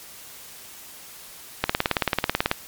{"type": "click train", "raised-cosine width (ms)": 0.3, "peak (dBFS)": -3, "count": 17, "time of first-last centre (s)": [1.64, 2.514], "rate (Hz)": 18.3, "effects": ["white hiss -43 dBFS RMS until 2.67 s", "MP3 96 kbps"]}